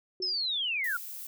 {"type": "tone with exponential decay", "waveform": "sine", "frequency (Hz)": 370, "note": "F#4", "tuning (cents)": 0, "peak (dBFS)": -34, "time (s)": [0.2, 0.43], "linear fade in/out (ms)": 2, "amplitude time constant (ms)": 49}
{"type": "linear sweep", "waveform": "sine", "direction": "down", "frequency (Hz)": [5320, 1347], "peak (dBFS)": -28, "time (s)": [0.22, 0.97], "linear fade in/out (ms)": 5}
{"type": "noise", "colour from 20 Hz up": "violet", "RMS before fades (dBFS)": -41, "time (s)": [0.84, 1.27], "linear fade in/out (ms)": 2}
{"effects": []}